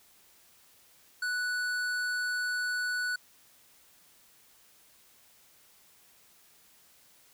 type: tone with hard clipping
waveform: sine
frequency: 1480 Hz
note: F#6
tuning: in tune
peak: -31 dBFS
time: 1.22-3.16 s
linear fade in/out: 5 ms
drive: 12 dB
effects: white hiss -61 dBFS RMS until 7.33 s